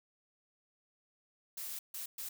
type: noise bursts at uneven times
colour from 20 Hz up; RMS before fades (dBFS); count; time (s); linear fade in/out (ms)
blue; -42; 3; 1.57-1.79 / 1.94-2.06 / 2.18-2.29; 5
effects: none